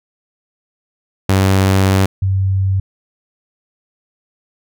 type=tone pair in turn; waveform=sawtooth / sine; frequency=96 / 96 Hz; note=G2 / G2; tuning=-36 / -36 cents; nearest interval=unison; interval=0 cents; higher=neither; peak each=-6 / -12 dBFS; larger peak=first; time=1.29-2.06 / 2.22-2.8 s; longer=first; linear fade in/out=5 ms; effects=none